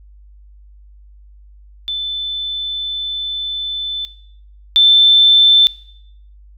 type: tone pair in turn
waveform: sine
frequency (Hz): 3520 / 3540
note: A7 / A7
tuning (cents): 0 / +10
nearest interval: unison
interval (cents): 10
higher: second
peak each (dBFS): -18 / -6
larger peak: second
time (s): 1.88-4.05 / 4.76-5.67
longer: first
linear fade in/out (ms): 0
effects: noise-tail reverb RT60 0.7 s tail -19 dB re dry + added 50 Hz sine -40 dBFS peak until 6.57 s